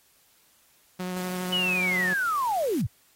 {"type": "tone with vibrato", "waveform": "sawtooth", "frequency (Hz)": 182.3, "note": "F#3", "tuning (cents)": -25, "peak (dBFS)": -26, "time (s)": [0.99, 2.14], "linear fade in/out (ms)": 10, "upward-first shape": "sine", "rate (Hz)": 12, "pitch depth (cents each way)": 11}
{"type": "noise", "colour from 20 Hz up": "white", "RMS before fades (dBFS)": -43, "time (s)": [1.16, 2.82], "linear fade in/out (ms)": 10}
{"type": "linear sweep", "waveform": "sine", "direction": "down", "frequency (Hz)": [3000, 77.78], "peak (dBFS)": -23, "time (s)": [1.52, 2.87], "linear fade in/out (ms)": 10}
{"effects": ["white hiss -62 dBFS RMS until 3.15 s", "AAC 48 kbps"]}